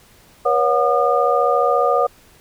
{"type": "tone cluster", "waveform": "sine", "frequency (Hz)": [483.6, 558, 727, 1214], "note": ["B4", "C#5", "F#5", "D#6"], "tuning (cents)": [-36, 11, -31, -43], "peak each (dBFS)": -19, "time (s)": [0.45, 2.07], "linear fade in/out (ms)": 10, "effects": ["pink hiss -50 dBFS RMS until 2.4 s"]}